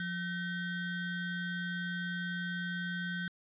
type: ring-modulated tone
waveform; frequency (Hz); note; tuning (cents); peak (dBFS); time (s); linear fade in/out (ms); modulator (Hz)
square; 853; G#5; +46; -32; 0-3.28; 2; 676
effects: resampled to 8000 Hz